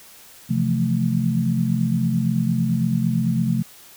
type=chord; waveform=sine; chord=F major seventh; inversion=second; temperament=equal with one note detuned; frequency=130.81 / 165.67 / 174.61 / 220 Hz; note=C3 / E3 / F3 / A3; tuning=0 / +9 / 0 / 0 cents; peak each=-23 / -26 / -23 / -22 dBFS; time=0.49-3.63 s; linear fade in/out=20 ms; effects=white hiss -46 dBFS RMS until 3.96 s